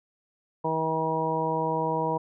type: harmonic tone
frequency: 160 Hz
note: D#3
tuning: 49 cents sharp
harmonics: 1 / 2 / 3 / 4 / 5 / 6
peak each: -33 / -34 / -30 / -33 / -34 / -28 dBFS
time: 0.64-2.18 s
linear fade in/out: 10 ms
effects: none